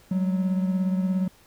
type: beating tone pair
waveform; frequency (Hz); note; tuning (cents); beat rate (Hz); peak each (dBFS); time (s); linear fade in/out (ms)
triangle; 185.5 / 202.5; F#3 / G#3; +5 / -43; 17; -20 / -29; 0.11-1.28; 5
effects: pink hiss -56 dBFS RMS until 1.46 s